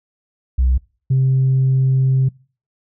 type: tone pair in turn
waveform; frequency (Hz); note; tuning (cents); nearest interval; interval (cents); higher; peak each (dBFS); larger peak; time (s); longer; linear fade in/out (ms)
sine; 63.5 / 132.01; B1 / C3; +49 / +16; octave + minor second; 1267; second; -10; neither; 0.58-0.78 / 1.1-2.29; second; 10
effects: noise-tail reverb RT60 0.4 s tail -25 dB re dry + tanh soft clip ceiling -9 dBFS